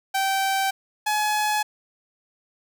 sawtooth tone pair in turn, 776 / 846.5 Hz, G5 / G#5, -18 / +33 cents, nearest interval major second, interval 151 cents, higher second, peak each -17 dBFS, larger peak neither, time 0.14-0.71 / 1.06-1.63 s, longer neither, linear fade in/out 10 ms, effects none

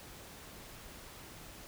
silence, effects pink hiss -51 dBFS RMS until 1.67 s

